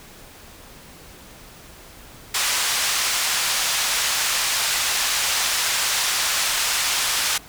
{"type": "band-pass noise", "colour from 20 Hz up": "white", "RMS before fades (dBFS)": -22, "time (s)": [2.34, 7.38], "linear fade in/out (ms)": 5, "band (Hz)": [850, 7300], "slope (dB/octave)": 12, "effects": ["pink hiss -44 dBFS RMS until 7.48 s"]}